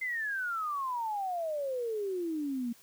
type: exponential sweep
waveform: sine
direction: down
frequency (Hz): 2093 to 229.9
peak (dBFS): -31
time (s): 0.01-2.73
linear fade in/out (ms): 10
effects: white hiss -59 dBFS RMS until 2.82 s